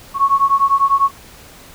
sine beating tone pair, 1100 / 1110 Hz, C#6 / C#6, -14 / +2 cents, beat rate 10 Hz, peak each -14 / -14 dBFS, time 0.14-1.11 s, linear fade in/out 50 ms, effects pink hiss -41 dBFS RMS until 1.74 s

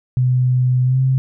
sine tone with pitch glide, 126.5 to 131.49 Hz, B2 to C3, +42 to +9 cents, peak -12 dBFS, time 0.17-1.18 s, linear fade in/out 0 ms, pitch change +67 cents, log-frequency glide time 0.84-0.99 s, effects none

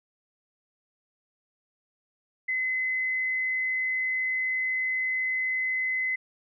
sine tone, 2037 Hz, C7, 47 cents flat, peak -25 dBFS, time 2.48-6.16 s, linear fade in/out 10 ms, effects none

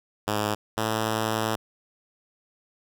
5% pulse tone pair in turn, 105.3 / 110.1 Hz, G#2 / A2, +24 / +2 cents, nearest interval minor second, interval 78 cents, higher second, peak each -13 dBFS, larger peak neither, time 0.27-0.55 / 0.77-1.56 s, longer second, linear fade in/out 10 ms, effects none

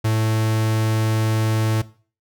45% pulse tone, 110 Hz, A2, in tune, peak -17 dBFS, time 0.04-1.82 s, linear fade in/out 10 ms, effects noise-tail reverb RT60 0.4 s tail -18 dB re dry

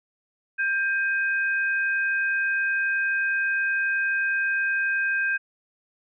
sine tone pair together, 1587 / 2518 Hz, G6 / D#7, +21 / +20 cents, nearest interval minor sixth, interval 799 cents, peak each -22 / -30 dBFS, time 0.58-5.38 s, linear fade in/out 20 ms, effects none

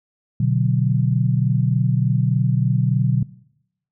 sine chord, B minor, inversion none, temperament equal, 123.47 / 146.83 / 185 Hz, B2 / D3 / F#3, 0 / 0 / 0 cents, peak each -18 / -20 / -22 dBFS, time 0.4-3.23 s, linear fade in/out 5 ms, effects noise-tail reverb RT60 0.8 s tail -21 dB re dry

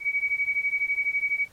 sine beating tone pair, 2259 / 2271 Hz, C#7 / C#7, +32 / +41 cents, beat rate 12 Hz, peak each -27 / -26 dBFS, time 0-1.48 s, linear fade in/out 50 ms, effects pink hiss -58 dBFS RMS until 1.52 s + AAC 48 kbps

